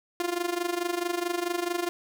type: tone with amplitude modulation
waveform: sawtooth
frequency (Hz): 349.2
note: F4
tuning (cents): 0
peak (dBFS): -20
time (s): 0.2-1.89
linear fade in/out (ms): 0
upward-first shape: sine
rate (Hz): 24.6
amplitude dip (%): 80
effects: none